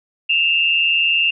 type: tone pair together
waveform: sine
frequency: 2630 / 2790 Hz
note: E7 / F7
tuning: -5 / -2 cents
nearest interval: minor second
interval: 103 cents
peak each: -18 / -15 dBFS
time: 0.29-1.31 s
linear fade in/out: 10 ms
effects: none